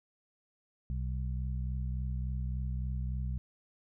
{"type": "harmonic tone", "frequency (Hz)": 63.5, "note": "B1", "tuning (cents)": 49, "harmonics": [1, 2, 3], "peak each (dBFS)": [-33, -38, -45], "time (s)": [0.9, 3.38], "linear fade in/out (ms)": 0, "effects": []}